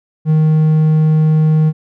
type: tone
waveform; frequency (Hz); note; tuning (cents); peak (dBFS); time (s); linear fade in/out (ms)
triangle; 156; D#3; +5; -6; 0.25-1.73; 50
effects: none